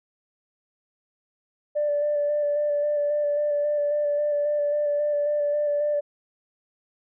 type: tone with vibrato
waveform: sine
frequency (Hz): 587.3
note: D5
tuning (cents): 0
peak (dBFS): -20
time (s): 1.75-6.01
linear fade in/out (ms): 20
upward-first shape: square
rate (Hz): 3.7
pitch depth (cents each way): 15
effects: tanh soft clip ceiling -16 dBFS